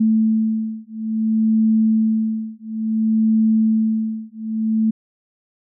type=beating tone pair; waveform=sine; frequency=220 / 220.58 Hz; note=A3 / A3; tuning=0 / +5 cents; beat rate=0.58 Hz; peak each=-18 dBFS; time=0-4.91 s; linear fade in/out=10 ms; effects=none